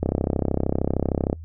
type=click train; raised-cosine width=2 ms; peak=-8 dBFS; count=44; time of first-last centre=0.03-1.329 s; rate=33.1 Hz; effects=noise-tail reverb RT60 0.1 s tail -26 dB re dry + added 81 Hz sine -35 dBFS peak until 1.44 s